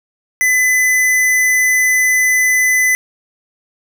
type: tone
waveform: square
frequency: 2011 Hz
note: B6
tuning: 31 cents sharp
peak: -11 dBFS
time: 0.41-2.95 s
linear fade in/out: 0 ms
effects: none